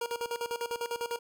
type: tone with tremolo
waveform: 25% pulse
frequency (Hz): 471.9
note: A#4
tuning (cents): +21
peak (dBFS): -27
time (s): 0.01-1.19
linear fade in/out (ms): 5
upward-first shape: square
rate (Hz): 10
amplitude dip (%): 80
effects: none